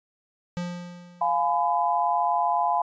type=tone with exponential decay; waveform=square; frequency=175.9 Hz; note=F3; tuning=13 cents sharp; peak=-27 dBFS; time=0.57-1.68 s; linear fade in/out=0 ms; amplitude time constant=240 ms
type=chord; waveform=sine; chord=F diminished; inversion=none; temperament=just; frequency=698.5 / 838.1 / 1005.8 Hz; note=F5 / Ab5 / Cb6; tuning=0 / +16 / +31 cents; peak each=-25 dBFS; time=1.21-2.82 s; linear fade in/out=5 ms
effects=resampled to 16000 Hz